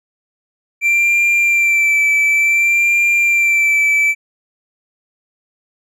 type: tone with vibrato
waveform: triangle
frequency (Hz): 2349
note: D7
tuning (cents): 0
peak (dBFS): -9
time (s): 0.81-4.15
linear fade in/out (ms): 50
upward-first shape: sine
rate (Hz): 0.56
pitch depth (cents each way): 27
effects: none